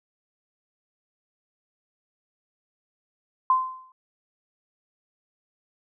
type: tone with exponential decay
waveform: sine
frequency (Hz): 1035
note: C6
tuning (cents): -19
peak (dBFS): -14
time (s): 3.5-3.92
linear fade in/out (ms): 2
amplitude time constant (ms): 90
effects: none